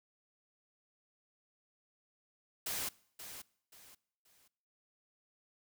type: noise with echo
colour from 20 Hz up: white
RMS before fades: -38 dBFS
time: 2.66-2.89 s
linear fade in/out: 5 ms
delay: 530 ms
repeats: 3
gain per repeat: -10 dB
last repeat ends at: 4.48 s
effects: noise-tail reverb RT60 0.7 s tail -23 dB re dry